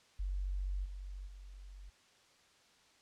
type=tone with level steps; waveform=sine; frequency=47.28 Hz; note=F#1; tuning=38 cents sharp; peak=-34 / -42 / -48 dBFS; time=0.19-1.9 s; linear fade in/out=10 ms; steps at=0.84 / 1.26 s; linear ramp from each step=20 ms; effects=white hiss -66 dBFS RMS until 3.01 s + low-pass 6000 Hz 12 dB/octave